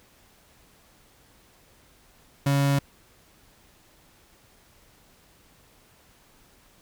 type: tone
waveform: 35% pulse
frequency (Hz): 140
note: C#3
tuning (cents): +18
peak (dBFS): -18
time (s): 2.46-2.79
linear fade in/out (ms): 5
effects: pink hiss -58 dBFS RMS until 6.81 s